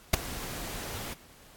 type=noise with ADSR envelope; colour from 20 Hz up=pink; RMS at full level=-19 dBFS; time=0.13-1.14 s; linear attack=9 ms; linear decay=11 ms; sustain=-19 dB; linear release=10 ms; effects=pink hiss -55 dBFS RMS until 1.56 s + AAC 64 kbps